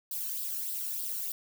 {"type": "noise with flanger", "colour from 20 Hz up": "violet", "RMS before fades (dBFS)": -35, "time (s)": [0.11, 1.32], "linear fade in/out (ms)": 2, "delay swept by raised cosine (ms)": [0.22, 0.74], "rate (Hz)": 3.3, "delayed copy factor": 0.6, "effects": []}